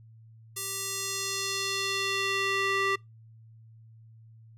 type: tone with band-pass filter sweep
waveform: square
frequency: 391.3 Hz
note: G4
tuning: 3 cents flat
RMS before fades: -30 dBFS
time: 0.56-2.96 s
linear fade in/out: 10 ms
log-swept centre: 10000 to 1800 Hz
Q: 1.2
effects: noise-tail reverb RT60 0.2 s tail -26 dB re dry + added 112 Hz sine -50 dBFS peak until 4.57 s